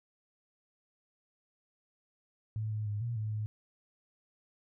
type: tone with pitch steps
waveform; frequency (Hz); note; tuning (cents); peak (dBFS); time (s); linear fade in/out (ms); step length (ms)
sine; 108.8 / 107.3 / 103.9 / 118.1 / 107.9 / 107.1; A2 / A2 / G#2 / A#2 / A2 / A2; -19 / -43 / +1 / +23 / -33 / -46; -32; 2.56-3.46; 0; 150
effects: none